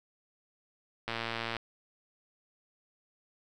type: click train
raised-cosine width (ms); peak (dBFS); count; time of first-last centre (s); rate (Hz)
0.3; -18; 57; 1.08-1.567; 115
effects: none